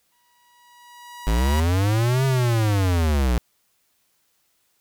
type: tone with exponential growth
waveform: sawtooth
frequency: 966 Hz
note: B5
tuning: 39 cents flat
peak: -22 dBFS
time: 0.12-1.6 s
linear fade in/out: 1 ms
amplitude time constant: 320 ms
type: linear two-way sweep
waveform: square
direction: up then down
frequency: 51.3 to 135.5 to 56.8 Hz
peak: -18 dBFS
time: 1.27-3.38 s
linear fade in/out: 0 ms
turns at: 2.25 s
effects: white hiss -67 dBFS RMS until 4.8 s